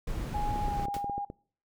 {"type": "noise", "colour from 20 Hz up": "brown", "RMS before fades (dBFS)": -33, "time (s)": [0.07, 0.86], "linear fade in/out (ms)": 5}
{"type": "tone with pitch glide", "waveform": "sine", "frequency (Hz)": [830.6, 809.8], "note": ["G#5", "G#5"], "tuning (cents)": [0, -44], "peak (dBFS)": -31, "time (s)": [0.34, 1.25], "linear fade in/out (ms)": 5, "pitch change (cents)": -44, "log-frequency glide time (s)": [0.64, 0.82]}
{"type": "clicks", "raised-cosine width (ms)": 2, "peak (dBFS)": -25, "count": 10, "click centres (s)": [0.56, 0.683, 0.797, 0.854, 0.884, 0.966, 1.044, 1.097, 1.18, 1.301]}
{"type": "noise with exponential decay", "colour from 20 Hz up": "pink", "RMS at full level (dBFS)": -39, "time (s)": [0.94, 1.08], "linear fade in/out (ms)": 1, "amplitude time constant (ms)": 30}
{"effects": ["noise-tail reverb RT60 0.5 s tail -25 dB re dry"]}